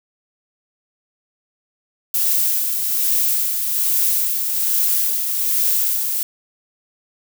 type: noise with tremolo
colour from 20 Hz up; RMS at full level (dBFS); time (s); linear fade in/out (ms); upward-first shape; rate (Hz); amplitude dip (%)
violet; -17; 2.14-6.23; 2; sine; 1.2; 40
effects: none